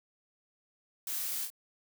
blue noise with echo, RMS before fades -37 dBFS, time 1.07-1.45 s, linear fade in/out 2 ms, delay 26 ms, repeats 2, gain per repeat -4 dB, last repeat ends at 1.502 s, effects none

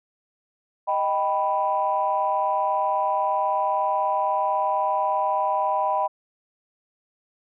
sine chord, Eb augmented, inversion none, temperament equal, 622.3 / 784 / 987.8 Hz, Eb5 / G5 / B5, 0 / 0 / 0 cents, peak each -26 / -24 / -23 dBFS, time 0.87-6.08 s, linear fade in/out 20 ms, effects tanh soft clip ceiling -11 dBFS

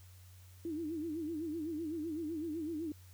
sine tone with vibrato, 318.1 Hz, D#4, 38 cents sharp, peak -36 dBFS, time 0.65-2.92 s, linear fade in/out 2 ms, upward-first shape sine, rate 7.9 Hz, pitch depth 120 cents each way, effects added 91 Hz sine -54 dBFS peak until 3.13 s + white hiss -64 dBFS RMS until 3.13 s

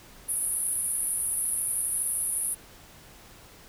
white band-pass noise, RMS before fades -29 dBFS, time 0.28-2.55 s, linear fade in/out 20 ms, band 9700 to 11000 Hz, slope 96 dB/octave, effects pink hiss -51 dBFS RMS until 3.68 s

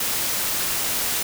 white noise, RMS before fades -24 dBFS, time 0-1.23 s, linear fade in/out 5 ms, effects none

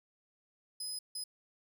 25% pulse tone bursts at uneven times, 5040 Hz, D#8, 21 cents sharp, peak -33 dBFS, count 2, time 0.8-0.99 / 1.15-1.24 s, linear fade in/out 5 ms, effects none

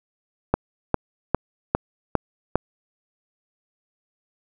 click train, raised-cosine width 1 ms, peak -3 dBFS, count 6, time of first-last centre 0.54-2.556 s, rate 2.48 Hz, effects none

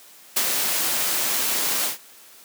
white noise with ADSR envelope, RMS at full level -19 dBFS, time 0.36-1.98 s, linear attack 10 ms, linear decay 50 ms, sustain -4 dB, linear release 130 ms, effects white hiss -48 dBFS RMS until 2.44 s + high-pass 200 Hz 12 dB/octave

